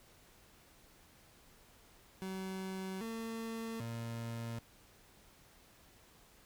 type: tone with pitch steps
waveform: 30% pulse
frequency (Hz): 189.4 / 226.4 / 115.8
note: F#3 / A3 / A#2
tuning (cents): +41 / +50 / -11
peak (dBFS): -37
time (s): 2.22-4.59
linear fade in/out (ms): 0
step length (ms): 790
effects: pink hiss -63 dBFS RMS until 6.45 s